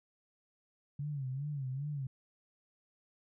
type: tone with vibrato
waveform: sine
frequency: 138.59 Hz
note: C#3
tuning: in tune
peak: -35 dBFS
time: 0.99-2.07 s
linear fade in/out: 5 ms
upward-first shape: sine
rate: 2.5 Hz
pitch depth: 130 cents each way
effects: none